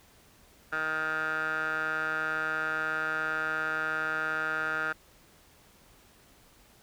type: tone with band-pass filter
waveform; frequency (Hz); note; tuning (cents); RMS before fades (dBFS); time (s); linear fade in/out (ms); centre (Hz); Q
15% pulse; 157; D#3; +16; -31; 0.72-4.93; 10; 1400; 5.1
effects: pink hiss -59 dBFS RMS until 6.82 s